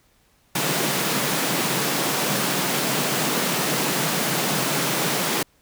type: high-pass noise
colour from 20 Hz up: pink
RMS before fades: -23 dBFS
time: 0.55-5.43 s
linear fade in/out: 5 ms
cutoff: 130 Hz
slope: 96 dB/octave
effects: pink hiss -61 dBFS RMS until 5.61 s